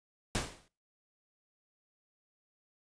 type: noise with exponential decay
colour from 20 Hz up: pink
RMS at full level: -30 dBFS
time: 0.35-0.68 s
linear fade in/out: 0 ms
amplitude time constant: 70 ms
effects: noise-tail reverb RT60 0.4 s tail -23 dB re dry + resampled to 22050 Hz